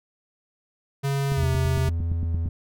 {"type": "tone with pitch glide", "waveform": "square", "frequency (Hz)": [138.59, 131.8], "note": ["C#3", "C3"], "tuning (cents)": [0, 13], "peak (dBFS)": -23, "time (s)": [1.03, 1.9], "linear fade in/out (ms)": 20, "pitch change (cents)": -87, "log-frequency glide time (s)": [1.33, 1.47]}
{"type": "click train", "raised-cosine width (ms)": 5, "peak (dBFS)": -18, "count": 11, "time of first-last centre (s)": [1.32, 2.459], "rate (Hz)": 8.78}
{"type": "tone with vibrato", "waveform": "triangle", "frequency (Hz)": 83.4, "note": "E2", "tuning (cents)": 21, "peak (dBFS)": -21, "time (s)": [1.37, 2.49], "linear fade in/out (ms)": 5, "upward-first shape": "triangle", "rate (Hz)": 1.7, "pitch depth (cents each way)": 11}
{"effects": []}